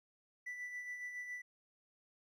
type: tone with tremolo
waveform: triangle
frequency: 1975.5 Hz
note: B6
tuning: in tune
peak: -38 dBFS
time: 0.46-1.42 s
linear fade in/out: 10 ms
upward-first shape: sine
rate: 7.2 Hz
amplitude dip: 50%
effects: tanh soft clip ceiling -35 dBFS